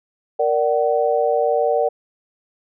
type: chord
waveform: sine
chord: Bb augmented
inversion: none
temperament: equal with one note detuned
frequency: 466.2 / 587.3 / 755.1 Hz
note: Bb4 / D5 / F#5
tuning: 0 / 0 / +35 cents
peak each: -19 / -19 / -21 dBFS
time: 0.39-1.89 s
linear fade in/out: 10 ms
effects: none